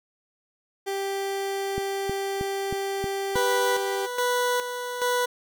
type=tone; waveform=30% pulse; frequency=392.6 Hz; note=G4; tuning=3 cents sharp; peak=-24 dBFS; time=0.86-4.07 s; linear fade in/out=20 ms
type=click train; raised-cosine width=3 ms; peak=-18 dBFS; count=6; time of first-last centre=1.78-3.357 s; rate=3.17 Hz
type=tone with tremolo; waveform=20% pulse; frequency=492.1 Hz; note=B4; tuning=6 cents flat; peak=-17 dBFS; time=3.35-5.26 s; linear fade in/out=10 ms; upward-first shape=square; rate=1.2 Hz; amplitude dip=60%
effects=none